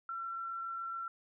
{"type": "tone with amplitude modulation", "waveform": "sine", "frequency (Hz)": 1354, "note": "E6", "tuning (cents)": 46, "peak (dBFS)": -36, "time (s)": [0.09, 1.08], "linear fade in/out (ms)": 2, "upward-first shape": "sine", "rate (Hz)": 47.1, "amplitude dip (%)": 25, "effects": []}